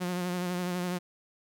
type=tone with vibrato; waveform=sawtooth; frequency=178.9 Hz; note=F3; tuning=42 cents sharp; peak=-26 dBFS; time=0-0.99 s; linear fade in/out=20 ms; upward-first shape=sine; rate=12 Hz; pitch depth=32 cents each way; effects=none